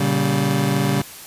30% pulse chord, G diminished, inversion first, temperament just, 117.6 / 141.12 / 196 Hz, Bb2 / Db3 / G3, +16 / +31 / 0 cents, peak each -23 / -17 / -19 dBFS, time 0-1.02 s, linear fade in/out 5 ms, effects white hiss -38 dBFS RMS until 1.26 s + resampled to 32000 Hz

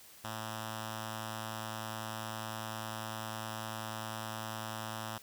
5% pulse tone with notch filter, 110 Hz, A2, in tune, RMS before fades -41 dBFS, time 0.24-5.18 s, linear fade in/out 5 ms, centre 400 Hz, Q 0.95, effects white hiss -56 dBFS RMS until 5.22 s

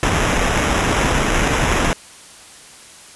pink noise with sample-and-hold, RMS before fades -17 dBFS, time 0.03-1.93 s, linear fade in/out 0 ms, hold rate 4410 Hz, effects white hiss -41 dBFS RMS until 3.15 s + resampled to 24000 Hz

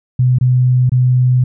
sine tone with dropouts, 126.2 Hz, B2, 38 cents sharp, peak -8 dBFS, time 0.19-1.44 s, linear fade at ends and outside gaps 5 ms, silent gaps 0.386-0.41 / 0.895-0.918 s, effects none

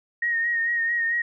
sine tone with vibrato, 1864.7 Hz, A#6, in tune, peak -21 dBFS, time 0.22-1.22 s, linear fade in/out 5 ms, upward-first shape sine, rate 4.5 Hz, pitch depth 33 cents each way, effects none

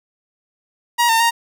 sawtooth tone with pitch steps, 950 / 907 / 931 Hz, A#5 / A#5 / A#5, +33 / -48 / -2 cents, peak -9 dBFS, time 0.98-1.31 s, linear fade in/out 20 ms, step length 110 ms, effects none

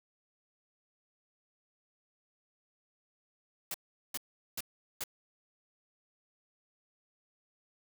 white noise bursts, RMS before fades -37 dBFS, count 4, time 3.71-5.038 s, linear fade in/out 2 ms, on 32 ms, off 400 ms, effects none

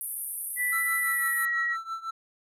white band-pass noise, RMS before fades -35 dBFS, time 0.01-1.45 s, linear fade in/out 0 ms, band 9200 to 13000 Hz, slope 96 dB/octave
sine tone with pitch glide, 1975.5 to 1910.4 Hz, B6 to A#6, 0 to +42 cents, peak -25 dBFS, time 0.56-1.77 s, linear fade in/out 50 ms, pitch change -58 cents, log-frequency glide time 0.99-1.37 s
triangle tone with tremolo, 1333 Hz, E6, 19 cents sharp, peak -27 dBFS, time 0.72-2.11 s, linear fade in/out 10 ms, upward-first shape triangle, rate 6 Hz, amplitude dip 90%
effects none

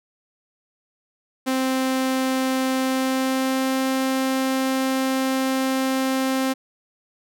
sawtooth tone with pitch glide, 261.6 to 263.9 Hz, C4 to C4, 0 to +15 cents, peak -16 dBFS, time 1.46-6.54 s, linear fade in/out 20 ms, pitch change +15 cents, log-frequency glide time 2.77-3.81 s, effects none

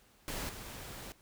pink noise with level steps, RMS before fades -39 / -46 dBFS, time 0.28-1.12 s, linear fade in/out 0 ms, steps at 0.49 s, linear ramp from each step 2 ms, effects pink hiss -65 dBFS RMS until 1.21 s

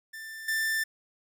45% pulse tone with level steps, 1778 Hz, A6, 18 cents sharp, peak -39 / -26 dBFS, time 0.13-0.84 s, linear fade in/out 10 ms, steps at 0.48 s, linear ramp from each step 5 ms, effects none

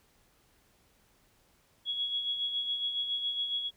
sine tone with tremolo, 3341 Hz, G#7, 10 cents sharp, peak -28 dBFS, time 1.85-3.71 s, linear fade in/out 50 ms, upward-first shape sine, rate 7.2 Hz, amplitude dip 50%, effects pink hiss -67 dBFS RMS until 3.76 s

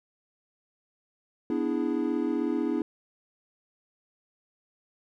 triangle chord, E dominant seventh, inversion second, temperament equal, 246.9 / 293.7 / 329.6 / 415.3 Hz, B3 / D4 / E4 / G#4, 0 / 0 / 0 / 0 cents, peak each -29 / -28 / -28 / -32 dBFS, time 1.5-2.82 s, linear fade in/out 2 ms, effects none

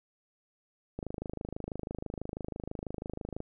click train, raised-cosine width 2 ms, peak -23 dBFS, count 64, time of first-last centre 0.99-3.404 s, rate 26.1 Hz, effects none

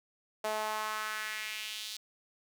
sawtooth tone with high-pass filter sweep, 215.2 Hz, A3, 38 cents flat, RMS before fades -37 dBFS, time 0.44-1.97 s, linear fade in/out 5 ms, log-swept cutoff 630 to 4100 Hz, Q 2.3, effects none

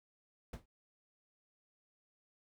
brown noise with exponential decay, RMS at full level -39 dBFS, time 0.53-0.66 s, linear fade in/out 5 ms, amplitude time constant 28 ms, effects none

